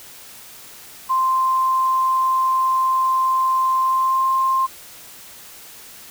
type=tone with pitch glide; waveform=sine; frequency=1045 to 1055.3 Hz; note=C6 to C6; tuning=-2 to +14 cents; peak=-15 dBFS; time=1.09-4.67 s; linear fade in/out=20 ms; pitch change=+16 cents; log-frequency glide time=3.81-4.27 s; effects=white hiss -41 dBFS RMS until 6.1 s